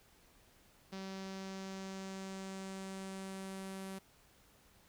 sawtooth tone with low-pass filter sweep, 191.9 Hz, G3, 37 cents flat, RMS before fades -45 dBFS, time 0.92-3.99 s, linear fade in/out 10 ms, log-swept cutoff 5200 to 11000 Hz, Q 1.9, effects pink hiss -66 dBFS RMS until 4.88 s

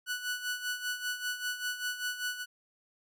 sawtooth tone with tremolo, 1480 Hz, F#6, in tune, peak -27 dBFS, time 0.06-2.46 s, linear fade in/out 50 ms, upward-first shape sine, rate 5.1 Hz, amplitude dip 70%, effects none

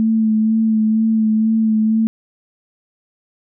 sine tone with vibrato, 220 Hz, A3, in tune, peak -12 dBFS, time 0-2.07 s, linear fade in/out 0 ms, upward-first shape sine, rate 2.1 Hz, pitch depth 23 cents each way, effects none

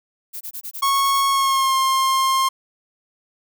violet noise bursts, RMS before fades -31 dBFS, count 9, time 0.33-1.218 s, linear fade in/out 20 ms, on 80 ms, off 21 ms
45% pulse tone with pitch glide, 1100 to 1061.9 Hz, C#6 to C6, -14 to +25 cents, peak -16 dBFS, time 0.82-2.49 s, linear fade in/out 10 ms, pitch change -61 cents, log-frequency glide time 1.29-1.76 s
effects none

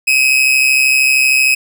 40% pulse tone with amplitude modulation, 2542 Hz, D#7, 36 cents sharp, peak -5 dBFS, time 0.07-1.55 s, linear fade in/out 10 ms, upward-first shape sine, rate 133 Hz, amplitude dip 60%, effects none

